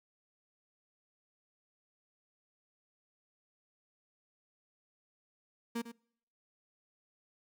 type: tone with echo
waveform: 35% pulse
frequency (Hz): 233.1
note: A#3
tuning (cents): 0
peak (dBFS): -32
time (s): 5.75-5.82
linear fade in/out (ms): 10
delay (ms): 100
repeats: 1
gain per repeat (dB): -11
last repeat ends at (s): 5.92
effects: noise-tail reverb RT60 0.7 s tail -26 dB re dry